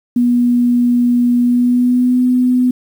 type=tone with pitch glide; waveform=sine; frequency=242.7 to 250.5 Hz; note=B3 to B3; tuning=-30 to +25 cents; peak=-9 dBFS; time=0.16-2.71 s; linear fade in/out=5 ms; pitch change=+55 cents; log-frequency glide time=1.41-2.2 s; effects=7-bit